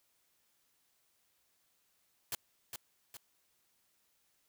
white noise with echo, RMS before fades -37 dBFS, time 2.32-2.35 s, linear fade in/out 2 ms, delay 410 ms, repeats 2, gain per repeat -6 dB, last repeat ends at 3.17 s, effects white hiss -75 dBFS RMS until 4.48 s

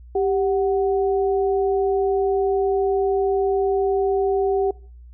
sine tone pair together, 393.1 / 742 Hz, G4 / F#5, +5 / +5 cents, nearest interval major seventh, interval 1100 cents, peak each -18 / -25 dBFS, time 0.15-4.71 s, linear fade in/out 5 ms, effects noise-tail reverb RT60 0.5 s tail -24 dB re dry + added 60 Hz sine -40 dBFS peak until 5.13 s

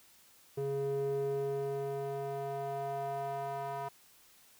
square tone with band-pass filter sweep, 138.59 Hz, C#3, in tune, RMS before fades -36 dBFS, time 0.57-3.89 s, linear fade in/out 10 ms, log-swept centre 360 to 860 Hz, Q 3.2, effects white hiss -62 dBFS RMS until 4.59 s

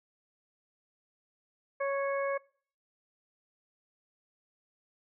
harmonic tone with a mistuned harmonic, 554.4 Hz, C#5, in tune, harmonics 1 / 2 / 3 / 4, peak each -30 / -36 / -40 / -42 dBFS, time 1.8-2.38 s, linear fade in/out 10 ms, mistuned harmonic 4, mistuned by -16 cents, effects noise-tail reverb RT60 0.5 s tail -23 dB re dry

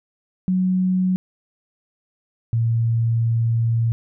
sine tone pair in turn, 185 / 115.17 Hz, F#3 / A#2, 0 / -20 cents, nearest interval minor sixth, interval 820 cents, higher first, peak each -16 dBFS, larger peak neither, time 0.48-1.16 / 2.53-3.92 s, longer second, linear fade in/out 0 ms, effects none

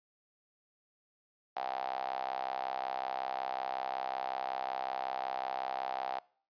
sawtooth tone with high-pass filter, 65.41 Hz, C2, in tune, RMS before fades -37 dBFS, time 1.56-6.19 s, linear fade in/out 5 ms, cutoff 760 Hz, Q 9.2, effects noise-tail reverb RT60 0.5 s tail -24 dB re dry + resampled to 11025 Hz

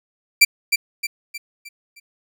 sawtooth tone with echo, 2347 Hz, D7, 2 cents flat, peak -4 dBFS, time 0.41-0.45 s, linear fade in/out 10 ms, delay 310 ms, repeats 5, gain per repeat -7 dB, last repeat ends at 2 s, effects none

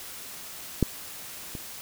clicks, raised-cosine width 3 ms, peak -7 / -23 dBFS, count 2, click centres 0.827 / 1.552 s, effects white hiss -41 dBFS RMS until 1.81 s

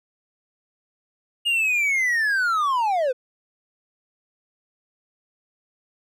triangle linear sweep, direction down, 2862 to 482.1 Hz, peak -17 dBFS, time 1.45-3.13 s, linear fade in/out 20 ms, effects none

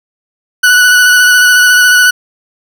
40% pulse tone with vibrato, 1480 Hz, F#6, in tune, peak -3 dBFS, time 0.63-2.11 s, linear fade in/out 10 ms, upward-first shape square, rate 14 Hz, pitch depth 14 cents each way, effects none

